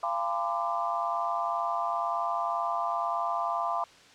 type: tone cluster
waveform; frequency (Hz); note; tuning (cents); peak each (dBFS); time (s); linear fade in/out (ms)
sine; 687 / 808 / 917 / 1019 / 1182; F5 / G#5 / A#5 / C6 / D6; -29 / -48 / -29 / -46 / +11; -32 / -36 / -38 / -32 / -33; 0.03-3.84; 2
effects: white hiss -54 dBFS RMS until 4.14 s + low-pass 5000 Hz 12 dB/octave